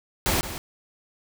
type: noise with echo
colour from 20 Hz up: pink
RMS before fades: -23 dBFS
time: 0.26-0.41 s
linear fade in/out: 0 ms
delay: 170 ms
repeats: 1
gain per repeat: -11 dB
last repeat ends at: 0.58 s
effects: none